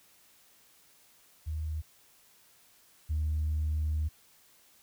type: tone pair in turn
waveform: sine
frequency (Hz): 77.78 / 76.8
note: D#2 / D#2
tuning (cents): 0 / -22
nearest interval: unison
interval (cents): 22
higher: first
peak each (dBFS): -31 / -26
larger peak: second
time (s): 1.46-1.82 / 3.09-4.09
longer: second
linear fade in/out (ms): 20
effects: tanh soft clip ceiling -24 dBFS + white hiss -62 dBFS RMS until 4.82 s